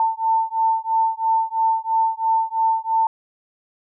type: beating tone pair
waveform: sine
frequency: 894 / 897 Hz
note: A5 / A5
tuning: +27 / +33 cents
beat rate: 3 Hz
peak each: -20 dBFS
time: 0-3.07 s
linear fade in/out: 2 ms
effects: none